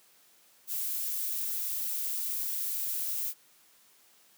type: noise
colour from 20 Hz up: violet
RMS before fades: -33 dBFS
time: 0.67-3.34 s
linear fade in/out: 50 ms
effects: white hiss -62 dBFS RMS until 4.37 s + high-pass 150 Hz 12 dB/octave